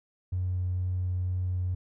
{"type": "tone with vibrato", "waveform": "triangle", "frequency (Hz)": 91, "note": "F#2", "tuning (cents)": -28, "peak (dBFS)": -23, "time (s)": [0.32, 1.75], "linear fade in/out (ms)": 10, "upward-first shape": "triangle", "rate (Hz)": 2.1, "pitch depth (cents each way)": 8, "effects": ["tanh soft clip ceiling -24 dBFS"]}